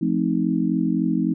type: chord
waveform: sine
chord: F dominant seventh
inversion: none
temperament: just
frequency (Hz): 174.61 / 218.3 / 261.9 / 314.3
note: F3 / A3 / C4 / Eb4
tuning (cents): 0 / -13 / +2 / +18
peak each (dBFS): -24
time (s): 0.01-1.34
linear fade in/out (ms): 10
effects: none